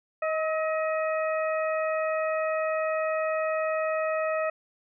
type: harmonic tone with a mistuned harmonic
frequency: 630 Hz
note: D#5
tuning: 21 cents sharp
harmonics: 1 / 2 / 3 / 4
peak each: -26 / -32 / -36 / -38 dBFS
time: 0.22-4.5 s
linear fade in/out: 5 ms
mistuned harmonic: 2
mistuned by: +28 cents
effects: none